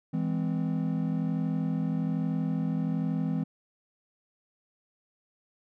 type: chord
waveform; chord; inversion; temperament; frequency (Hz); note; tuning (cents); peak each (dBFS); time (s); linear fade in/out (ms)
triangle; E augmented; none; just; 164.81 / 206 / 257.5; E3 / G#3 / B#3; 0 / -14 / -28; -27 / -31 / -30; 0.13-3.44; 10
effects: none